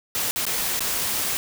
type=noise with dropouts; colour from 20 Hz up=white; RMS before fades=-25 dBFS; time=0.15-1.37 s; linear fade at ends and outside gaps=0 ms; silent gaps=0.31-0.36 / 0.453-0.466 / 0.793-0.806 s; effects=none

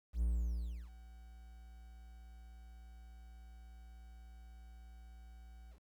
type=tone with ADSR envelope; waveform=triangle; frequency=58.27 Hz; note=A#1; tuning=in tune; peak=-28 dBFS; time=0.13-5.8 s; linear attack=86 ms; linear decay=670 ms; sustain=-22 dB; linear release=91 ms; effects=11-bit

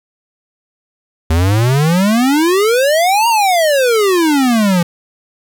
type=exponential two-way sweep; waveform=square; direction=up then down; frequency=77.78 to 950 to 167.9 Hz; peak=-10 dBFS; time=1.3-4.83 s; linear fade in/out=5 ms; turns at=3.28 s; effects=7-bit

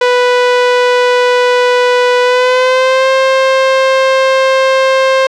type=tone with pitch glide; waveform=sawtooth; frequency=493.9 to 529.3 Hz; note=B4 to C5; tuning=0 to +20 cents; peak=-3 dBFS; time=0.01-5.27 s; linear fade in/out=5 ms; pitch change=+120 cents; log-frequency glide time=2.22-3.09 s; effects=low-pass 4000 Hz 12 dB/octave

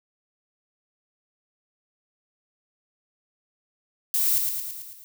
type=noise with echo; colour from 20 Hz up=violet; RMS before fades=-23 dBFS; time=4.14-4.38 s; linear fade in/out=0 ms; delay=110 ms; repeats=6; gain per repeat=-4 dB; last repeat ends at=5.04 s; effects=none

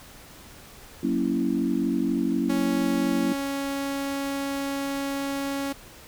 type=chord; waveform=sine; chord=F# dominant seventh; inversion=none; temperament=equal; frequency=185 / 233.1 / 277.2 / 329.6 Hz; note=F#3 / A#3 / C#4 / E4; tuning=0 / 0 / 0 / 0 cents; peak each=-30 / -27 / -26 / -28 dBFS; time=1.03-3.33 s; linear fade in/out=5 ms
type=tone; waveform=sawtooth; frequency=277.2 Hz; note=C#4; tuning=in tune; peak=-23 dBFS; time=2.49-5.73 s; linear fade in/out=10 ms
effects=pink hiss -47 dBFS RMS until 6.07 s

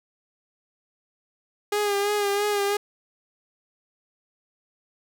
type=tone with vibrato; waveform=sawtooth; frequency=408.6 Hz; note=G#4; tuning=28 cents flat; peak=-18 dBFS; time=1.72-2.77 s; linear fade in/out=5 ms; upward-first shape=sine; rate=3 Hz; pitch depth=37 cents each way; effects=none

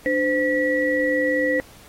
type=tone cluster; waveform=sine; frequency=295.4 / 515 / 1938 Hz; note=D4 / C5 / B6; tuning=+10 / -28 / -33 cents; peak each=-24 / -21 / -23 dBFS; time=0.06-1.6 s; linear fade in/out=0 ms; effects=pink hiss -48 dBFS RMS until 1.88 s + AAC 48 kbps

